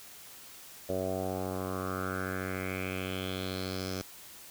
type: tone with low-pass filter sweep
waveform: 10% pulse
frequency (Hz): 93.6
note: F#2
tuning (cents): +20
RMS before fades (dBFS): -35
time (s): 0.89-4.02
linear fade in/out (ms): 5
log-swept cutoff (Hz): 580 to 5800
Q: 4.3
effects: white hiss -50 dBFS RMS until 4.5 s